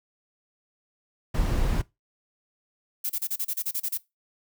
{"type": "noise", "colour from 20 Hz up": "brown", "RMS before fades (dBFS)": -24, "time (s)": [1.34, 1.82], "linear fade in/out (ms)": 10}
{"type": "noise bursts", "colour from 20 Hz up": "violet", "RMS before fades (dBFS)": -28, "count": 11, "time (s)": [3.04, 3.977], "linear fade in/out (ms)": 10, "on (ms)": 57, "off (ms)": 31}
{"effects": ["noise-tail reverb RT60 0.2 s tail -20 dB re dry"]}